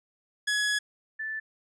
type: tone pair in turn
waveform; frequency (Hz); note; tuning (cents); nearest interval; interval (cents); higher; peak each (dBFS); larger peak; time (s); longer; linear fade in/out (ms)
sawtooth / sine; 1684 / 1757; G#6 / A6; +24 / -3; minor second; 73; second; -21 / -31; first; 0.47-0.79 / 1.19-1.4; first; 10
effects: resampled to 22050 Hz